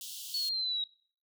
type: high-pass noise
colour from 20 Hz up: pink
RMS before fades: -43 dBFS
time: 0.01-0.49 s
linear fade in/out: 2 ms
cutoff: 2900 Hz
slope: 96 dB/octave
type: exponential sweep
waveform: sine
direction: down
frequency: 4435 to 3815 Hz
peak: -30 dBFS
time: 0.34-0.84 s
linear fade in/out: 2 ms
effects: noise-tail reverb RT60 0.5 s tail -23 dB re dry